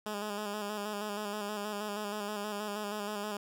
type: tone with vibrato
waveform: 10% pulse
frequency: 207.7 Hz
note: G#3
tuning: in tune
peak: -27 dBFS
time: 0.06-3.37 s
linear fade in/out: 2 ms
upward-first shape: square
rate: 6.3 Hz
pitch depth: 36 cents each way
effects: none